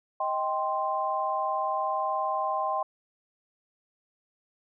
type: chord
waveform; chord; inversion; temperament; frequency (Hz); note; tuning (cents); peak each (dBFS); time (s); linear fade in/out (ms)
sine; C minor; first; just; 627.9 / 784.9 / 1046.5; Eb5 / G5 / C6; +16 / +2 / 0; -32 / -30 / -29; 0.2-2.83; 5
effects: none

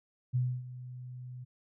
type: tone with ADSR envelope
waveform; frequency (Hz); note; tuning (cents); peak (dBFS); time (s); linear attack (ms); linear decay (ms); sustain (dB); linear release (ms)
sine; 125.4; B2; +27; -25; 0.33-1.45; 25; 270; -16; 18
effects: none

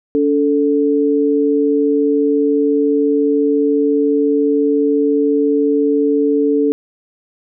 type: tone pair together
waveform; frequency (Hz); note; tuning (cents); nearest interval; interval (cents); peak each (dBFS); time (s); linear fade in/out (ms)
sine; 285.8 / 440; D4 / A4; -47 / 0; perfect fifth; 747; -14; 0.15-6.72; 0
effects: none

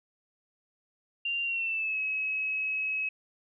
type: tone with pitch glide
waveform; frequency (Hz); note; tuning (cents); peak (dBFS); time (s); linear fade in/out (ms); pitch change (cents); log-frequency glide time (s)
sine; 2780 to 2564; F7 to E7; -9 to -49; -28; 1.25-3.09; 5; -140; 1.43-1.99
effects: none

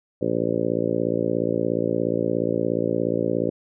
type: harmonic tone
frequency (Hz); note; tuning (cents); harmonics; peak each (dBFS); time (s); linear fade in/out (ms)
57; A#1; -38; 2 / 3 / 4 / 5 / 6 / 7 / 8 / 9 / 10; -33 / -30 / -31 / -28 / -28 / -28 / -30 / -27 / -32; 0.21-3.5; 10
effects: none

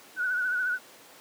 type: tone with vibrato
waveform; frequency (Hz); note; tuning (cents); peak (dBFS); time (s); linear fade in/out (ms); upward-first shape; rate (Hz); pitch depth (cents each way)
sine; 1480; F#6; 0; -25; 0.16-0.79; 50; triangle; 14; 64
effects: pink hiss -51 dBFS RMS until 1.2 s + high-pass 300 Hz 12 dB/octave

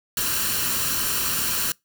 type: noise with comb filter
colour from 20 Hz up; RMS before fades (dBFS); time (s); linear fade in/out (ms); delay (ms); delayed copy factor
white; -24; 0.17-1.72; 2; 0.7; +0.6
effects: noise-tail reverb RT60 0.2 s tail -26 dB re dry

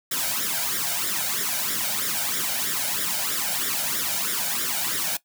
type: noise with flanger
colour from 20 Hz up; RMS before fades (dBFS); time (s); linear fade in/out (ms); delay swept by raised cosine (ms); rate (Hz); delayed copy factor
white; -26; 0.11-5.17; 5; 0.55 to 1.36; 3.1; +0.75
effects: noise-tail reverb RT60 0.1 s tail -18 dB re dry + high-pass 150 Hz 12 dB/octave

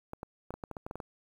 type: clicks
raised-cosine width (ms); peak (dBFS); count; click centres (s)
1; -25; 11; 0.134 / 0.231 / 0.506 / 0.54 / 0.638 / 0.713 / 0.768 / 0.865 / 0.911 / 0.956 / 1.002
effects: 9-bit

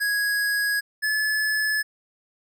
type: tone pair in turn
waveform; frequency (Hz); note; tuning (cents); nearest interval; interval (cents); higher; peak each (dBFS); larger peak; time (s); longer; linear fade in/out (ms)
square; 1661.2 / 1721.6; G#6 / A6; 0 / -38; minor second; 62; second; -22; neither; 0-0.81 / 1.02-1.83; neither; 20
effects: none

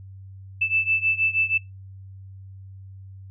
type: beating tone pair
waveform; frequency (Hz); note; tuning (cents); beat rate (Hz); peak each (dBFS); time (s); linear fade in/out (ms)
sine; 2637 / 2643.3; E7 / E7; 0 / +4; 6.3; -22 / -24; 0.61-1.58; 10
effects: noise-tail reverb RT60 0.2 s tail -21 dB re dry + added 96 Hz sine -39 dBFS peak until 3.3 s

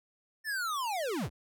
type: linear sweep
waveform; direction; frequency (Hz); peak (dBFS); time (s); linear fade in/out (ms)
square; down; 1806 to 40.31; -32; 0.44-1.3; 50
effects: none

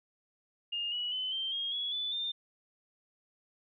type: tone with pitch steps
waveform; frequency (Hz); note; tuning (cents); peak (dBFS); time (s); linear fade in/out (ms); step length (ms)
sine; 2830 / 2930 / 3033 / 3140 / 3251 / 3365 / 3484 / 3607; F7 / F#7 / F#7 / G7 / G#7 / G#7 / A7 / A7; +22 / -18 / +42 / +2 / -38 / +22 / -18 / +42; -32; 0.72-2.32; 10; 200
effects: none

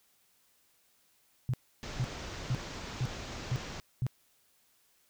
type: tone bursts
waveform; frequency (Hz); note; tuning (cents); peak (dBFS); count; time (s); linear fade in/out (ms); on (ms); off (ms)
sine; 126.2; B2; +38; -27; 6; 1.49-4.066; 0; 46; 460
type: low-pass noise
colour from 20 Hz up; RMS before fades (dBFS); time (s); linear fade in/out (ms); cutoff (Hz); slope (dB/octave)
pink; -42; 1.83-3.8; 0; 6900; 48
effects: white hiss -69 dBFS RMS until 5.09 s

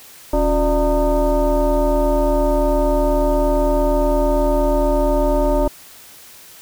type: tone with frequency modulation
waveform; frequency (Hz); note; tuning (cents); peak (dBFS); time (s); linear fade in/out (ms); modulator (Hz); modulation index
sine; 277.2; C#4; 0; -13; 0.33-5.68; 5; 317; 1.7
effects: white hiss -42 dBFS RMS until 6.61 s

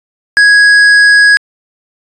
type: tone with hard clipping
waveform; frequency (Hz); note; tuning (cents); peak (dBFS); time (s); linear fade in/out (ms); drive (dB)
triangle; 1661.2; G#6; 0; -4; 0.37-1.37; 0; 11
effects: resampled to 22050 Hz

